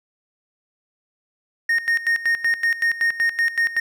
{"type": "tone with tremolo", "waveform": "triangle", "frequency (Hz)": 1849, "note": "A#6", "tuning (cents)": -15, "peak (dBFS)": -14, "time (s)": [1.69, 3.8], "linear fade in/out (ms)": 5, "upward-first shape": "square", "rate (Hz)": 5.3, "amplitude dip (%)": 80, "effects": []}